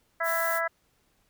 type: harmonic tone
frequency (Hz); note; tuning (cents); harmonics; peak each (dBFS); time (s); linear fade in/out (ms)
331.8; E4; +11; 2 / 3 / 4 / 5 / 6; -30 / -36 / -31 / -31 / -34; 0.2-0.68; 10
type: noise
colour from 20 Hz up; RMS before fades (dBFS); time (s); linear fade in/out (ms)
violet; -34; 0.23-0.61; 50
effects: pink hiss -69 dBFS RMS until 1.29 s